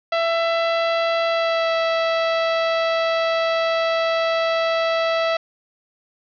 sawtooth tone with pitch glide, 666 to 658 Hz, E5 to E5, +18 to -3 cents, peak -14 dBFS, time 0.12-5.37 s, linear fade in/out 5 ms, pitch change -21 cents, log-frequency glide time 1.28-1.72 s, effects resampled to 11025 Hz + 7-bit

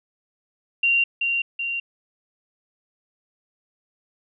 sine tone with echo, 2765 Hz, F7, 18 cents flat, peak -16 dBFS, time 0.83-1.04 s, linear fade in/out 5 ms, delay 380 ms, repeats 2, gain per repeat -4 dB, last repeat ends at 1.8 s, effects none

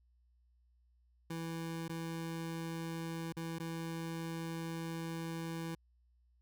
25% pulse tone with dropouts, 164.81 Hz, E3, in tune, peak -35 dBFS, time 1.3-5.75 s, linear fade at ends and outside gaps 5 ms, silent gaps 1.881-1.894 / 3.325-3.367 / 3.586-3.599 s, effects added 60 Hz sine -67 dBFS peak until 6.41 s

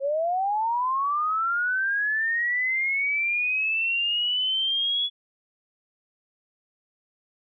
sine linear sweep, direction up, 534 to 3400 Hz, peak -22 dBFS, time 0-5.1 s, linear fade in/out 50 ms, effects none

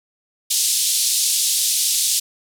white band-pass noise, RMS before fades -19 dBFS, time 0.5-2.2 s, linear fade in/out 10 ms, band 3500 to 11000 Hz, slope 24 dB/octave, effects none

